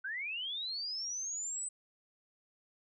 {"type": "linear sweep", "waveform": "sine", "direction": "up", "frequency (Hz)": [1480, 8150], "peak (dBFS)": -36, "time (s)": [0.04, 1.69], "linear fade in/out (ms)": 10, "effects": []}